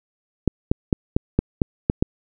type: clicks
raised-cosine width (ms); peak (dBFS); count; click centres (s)
3; -3; 8; 0.477 / 0.715 / 0.928 / 1.165 / 1.39 / 1.618 / 1.899 / 2.025
effects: none